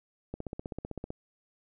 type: click train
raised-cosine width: 2 ms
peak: -23 dBFS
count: 13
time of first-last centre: 0.34-1.104 s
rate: 15.7 Hz
effects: none